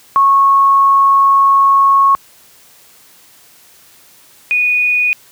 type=tone pair in turn; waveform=sine; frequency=1100 / 2469 Hz; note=C#6 / D#7; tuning=-14 / -14 cents; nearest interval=octave + major second; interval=1400 cents; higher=second; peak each=-6 / -10 dBFS; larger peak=first; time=0.16-2.15 / 4.51-5.13 s; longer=first; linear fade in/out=0 ms; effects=white hiss -45 dBFS RMS until 5.31 s + high-pass 60 Hz 12 dB/octave